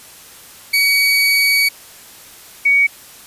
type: tone pair in turn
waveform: 30% pulse / sine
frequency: 2259 / 2249 Hz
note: C#7 / C#7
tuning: +32 / +24 cents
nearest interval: unison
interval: 8 cents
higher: first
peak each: -9 dBFS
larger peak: neither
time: 0.73-1.69 / 2.65-2.87 s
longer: first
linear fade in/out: 10 ms
effects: white hiss -40 dBFS RMS until 3.26 s + resampled to 32000 Hz